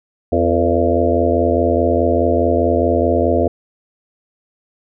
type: harmonic tone with a mistuned harmonic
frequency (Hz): 84.8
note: E2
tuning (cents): +50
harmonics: 1 / 3 / 4 / 5 / 6 / 7 / 8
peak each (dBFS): -20 / -20 / -20 / -20 / -20 / -20 / -20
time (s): 0.32-3.48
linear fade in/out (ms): 5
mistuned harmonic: 5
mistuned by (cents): +64
effects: none